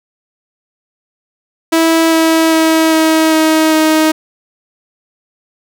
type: tone with pitch steps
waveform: sawtooth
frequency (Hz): 326.6 / 324 / 321.4 / 318.8 / 316.2 / 313.7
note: E4 / E4 / E4 / D#4 / D#4 / D#4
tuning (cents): -16 / -30 / -44 / +42 / +28 / +14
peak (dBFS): -4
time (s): 1.72-4.12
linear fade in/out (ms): 10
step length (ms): 400
effects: none